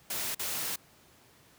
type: noise with dropouts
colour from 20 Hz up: white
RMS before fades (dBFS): -34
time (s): 0.1-0.76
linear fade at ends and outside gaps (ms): 5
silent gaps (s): 0.348-0.393
effects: pink hiss -60 dBFS RMS until 1.58 s + high-pass 80 Hz 12 dB/octave